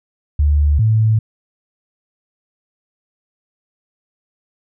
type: tone pair in turn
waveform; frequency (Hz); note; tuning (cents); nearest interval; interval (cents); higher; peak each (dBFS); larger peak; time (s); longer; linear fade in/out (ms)
sine; 73.42 / 110.01; D2 / A2; 0 / 0; perfect fifth; 700; second; -10; neither; 0.39-0.79 / 0.79-1.19; neither; 5
effects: none